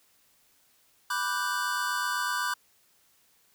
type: chord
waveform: square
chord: G major seventh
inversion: first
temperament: equal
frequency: 987.8 / 1174.7 / 1480 / 1568 Hz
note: B5 / D6 / F#6 / G6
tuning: 0 / 0 / 0 / 0 cents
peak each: -34 dBFS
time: 1.1-2.54 s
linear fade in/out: 5 ms
effects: white hiss -65 dBFS RMS until 3.54 s